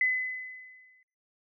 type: tone with exponential decay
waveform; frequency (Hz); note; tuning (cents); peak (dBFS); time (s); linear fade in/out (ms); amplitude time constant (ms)
sine; 2019; B6; +38; -21; 0.01-1.03; 2; 220
effects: noise-tail reverb RT60 0.5 s tail -24 dB re dry